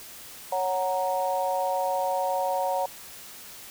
sine chord, F# major, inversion second, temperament equal, 554.4 / 740 / 932.3 Hz, C#5 / F#5 / A#5, 0 / 0 / 0 cents, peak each -28 / -28 / -29 dBFS, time 0.52-2.86 s, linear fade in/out 5 ms, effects white hiss -44 dBFS RMS until 3.7 s

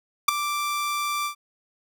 sawtooth tone with ADSR envelope, 1174.7 Hz, D6, in tune, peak -7 dBFS, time 0.28-1.35 s, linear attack 7 ms, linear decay 8 ms, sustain -14 dB, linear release 97 ms, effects none

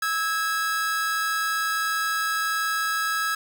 45% pulse tone pair together, 1305 / 1646.6 Hz, E6 / G#6, -18 / -15 cents, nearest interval major third, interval 403 cents, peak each -26 dBFS, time 0.02-3.35 s, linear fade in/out 5 ms, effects 8-bit

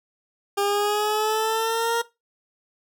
20% pulse exponential sweep, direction up, 401 to 468.5 Hz, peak -16 dBFS, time 0.57-2.02 s, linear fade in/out 10 ms, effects noise-tail reverb RT60 0.2 s tail -17 dB re dry

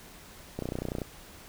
click train, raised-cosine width 2 ms, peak -19 dBFS, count 14, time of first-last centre 0.59-1.018 s, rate 30.4 Hz, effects pink hiss -50 dBFS RMS until 1.48 s

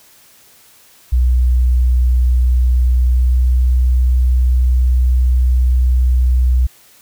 sine tone with pitch glide, 61.9 to 62.51 Hz, B1 to B1, +5 to +22 cents, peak -9 dBFS, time 1.12-6.67 s, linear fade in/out 10 ms, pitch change +17 cents, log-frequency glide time 3.06-3.42 s, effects white hiss -47 dBFS RMS until 7.01 s

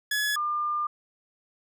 sawtooth / sine tone pair in turn, 1697 / 1200 Hz, G#6 / D6, +37 / +37 cents, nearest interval tritone, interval 600 cents, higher first, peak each -21 / -25 dBFS, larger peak first, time 0.11-0.36 / 0.36-0.87 s, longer second, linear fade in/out 5 ms, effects none

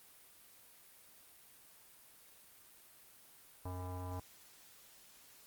square tone with low-pass filter, 90.9 Hz, F#2, 30 cents flat, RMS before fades -42 dBFS, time 3.65-4.2 s, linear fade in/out 5 ms, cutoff 950 Hz, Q 3.9, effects white hiss -61 dBFS RMS until 5.46 s + Opus 32 kbps

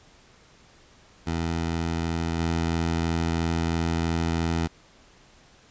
15% pulse tone with level steps, 83 Hz, E2, 12 cents sharp, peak -19 / -17 dBFS, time 1.26-4.68 s, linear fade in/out 20 ms, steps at 2.39 s, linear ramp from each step 5 ms, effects pink hiss -55 dBFS RMS until 5.7 s + resampled to 16000 Hz

